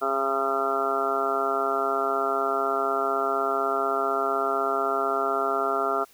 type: harmonic tone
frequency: 135.8 Hz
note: C#3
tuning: 35 cents flat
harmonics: 2 / 3 / 4 / 5 / 6 / 7 / 8 / 9 / 10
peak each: -38 / -29 / -38 / -28 / -36 / -38 / -39 / -29 / -28 dBFS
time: 0.01-6.05 s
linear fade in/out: 20 ms
effects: white hiss -56 dBFS RMS until 6.13 s